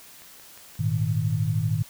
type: click train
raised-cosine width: 0.3 ms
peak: -33 dBFS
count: 4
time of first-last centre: 0.22-0.754 s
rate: 5.62 Hz
type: chord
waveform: sine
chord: Ab suspended second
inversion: none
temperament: equal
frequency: 103.83 / 116.54 / 155.56 Hz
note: Ab2 / Bb2 / Eb3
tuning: 0 / 0 / 0 cents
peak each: -26 dBFS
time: 0.79-1.83 s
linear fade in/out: 10 ms
effects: white hiss -48 dBFS RMS until 1.89 s